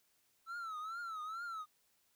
triangle tone with vibrato, 1318.5 Hz, E6, in tune, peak -39 dBFS, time 0.46-1.66 s, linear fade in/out 50 ms, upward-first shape triangle, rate 2.3 Hz, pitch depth 140 cents each way, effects white hiss -75 dBFS RMS until 2.15 s

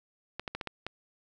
clicks, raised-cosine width 0.3 ms, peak -19 dBFS, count 6, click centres 0.396 / 0.478 / 0.55 / 0.612 / 0.673 / 0.866 s, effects none

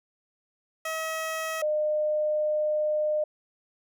15% pulse / sine tone pair in turn, 640 / 607.4 Hz, D#5 / D#5, +49 / -42 cents, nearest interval minor second, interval 91 cents, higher first, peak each -23 dBFS, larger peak neither, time 0.85-1.62 / 1.62-3.24 s, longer second, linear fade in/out 5 ms, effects none

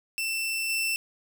sawtooth tone with level steps, 2676 Hz, E7, 25 cents sharp, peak -24 / -22 dBFS, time 0.18-0.96 s, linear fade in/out 0 ms, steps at 0.69 s, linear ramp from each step 10 ms, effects none

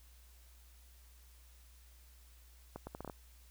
accelerating click train, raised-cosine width 1 ms, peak -29 dBFS, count 7, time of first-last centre 2.76-3.098 s, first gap 110 ms, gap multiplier 0.72, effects added 60 Hz sine -58 dBFS peak until 3.5 s + white hiss -66 dBFS RMS until 3.5 s

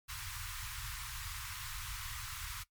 pink band-stop noise, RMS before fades -43 dBFS, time 0.08-2.64 s, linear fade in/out 20 ms, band 120 to 1000 Hz, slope 48 dB/octave, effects noise-tail reverb RT60 0.1 s tail -18 dB re dry + MP3 96 kbps

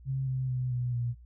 sine tone with pitch steps, 133.8 / 130.22 / 126.73 / 123.33 / 120.03 Hz, C3 / C3 / B2 / B2 / B2, +39 / -8 / +45 / -2 / -49 cents, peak -28 dBFS, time 0.05-1.15 s, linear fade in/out 50 ms, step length 220 ms, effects noise-tail reverb RT60 0.1 s tail -26 dB re dry + added 60 Hz sine -49 dBFS peak until 1.25 s

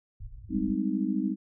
pink low-pass noise, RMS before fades -42 dBFS, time 0.2-0.76 s, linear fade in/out 5 ms, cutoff 120 Hz, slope 96 dB/octave
sine chord, Ab major seventh, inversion third, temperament just, 194.67 / 207.7 / 259.6 / 311.5 Hz, G3 / Ab3 / C4 / Eb4, -12 / 0 / -13 / +2 cents, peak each -31 dBFS, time 0.49-1.36 s, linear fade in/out 50 ms
effects none

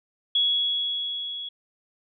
sine tone with level ramp, 3352 Hz, G#7, 15 cents sharp, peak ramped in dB -18 to -32 dBFS, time 0.35-1.49 s, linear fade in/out 5 ms, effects none

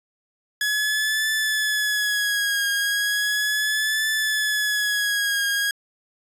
sawtooth tone with vibrato, 1688 Hz, G#6, 28 cents sharp, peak -17 dBFS, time 0.61-5.71 s, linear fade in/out 2 ms, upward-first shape triangle, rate 0.36 Hz, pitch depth 64 cents each way, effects resampled to 32000 Hz

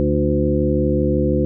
harmonic tone with a mistuned harmonic, 72.7 Hz, D2, 17 cents flat, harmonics 1 / 2 / 3 / 4 / 5 / 7, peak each -22 / -22 / -22 / -22 / -22 / -22 dBFS, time 0-1.45 s, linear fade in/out 0 ms, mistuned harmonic 4, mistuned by +40 cents, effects none

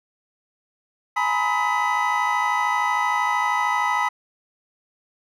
triangle tone cluster, 839 / 955 / 1008 / 1269 / 1990 Hz, G#5 / A#5 / B5 / D#6 / B6, +17 / +42 / +35 / +34 / +13 cents, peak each -24 dBFS, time 1.16-4.09 s, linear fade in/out 10 ms, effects none

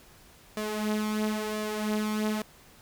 sawtooth tone with flanger, 213.6 Hz, G#3, 49 cents sharp, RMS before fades -30 dBFS, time 0.57-2.42 s, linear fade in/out 2 ms, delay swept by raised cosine 1.7 to 5.6 ms, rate 0.98 Hz, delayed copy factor +0.6, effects pink hiss -55 dBFS RMS until 2.81 s

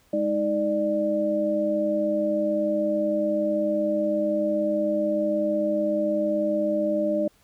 sine tone cluster, 208.4 / 315.1 / 594 Hz, G#3 / D#4 / D5, +6 / +22 / +20 cents, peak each -29 / -27 / -23 dBFS, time 0.13-7.28 s, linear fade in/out 5 ms, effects pink hiss -61 dBFS RMS until 7.43 s

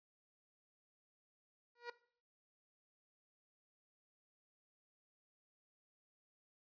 15% pulse tone with exponential growth, 478.3 Hz, A#4, 44 cents sharp, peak -34 dBFS, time 1.75-1.9 s, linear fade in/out 5 ms, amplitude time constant 32 ms, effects noise-tail reverb RT60 0.5 s tail -18 dB re dry + resampled to 11025 Hz

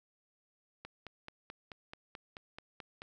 click train, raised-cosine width 0.3 ms, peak -29 dBFS, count 11, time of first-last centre 0.85-3.019 s, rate 4.61 Hz, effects none

